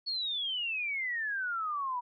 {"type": "exponential sweep", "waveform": "sine", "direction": "down", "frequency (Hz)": [4435, 958], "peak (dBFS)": -31, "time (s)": [0.06, 2.01], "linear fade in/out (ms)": 20, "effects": []}